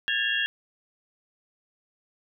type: tone cluster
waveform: sine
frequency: 1644 / 1760 / 2771 / 3281 Hz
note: G#6 / A6 / F7 / G#7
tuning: -18 / 0 / -14 / -22 cents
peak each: -29 dBFS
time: 0.08-0.46 s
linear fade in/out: 0 ms
effects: none